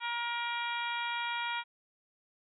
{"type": "harmonic tone", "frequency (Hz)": 473.1, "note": "A#4", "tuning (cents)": 26, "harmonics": [2, 3, 4, 5, 6, 7, 8], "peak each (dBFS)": [-36, -39, -42, -39, -48, -41, -49], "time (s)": [0, 1.64], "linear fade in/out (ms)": 50, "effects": []}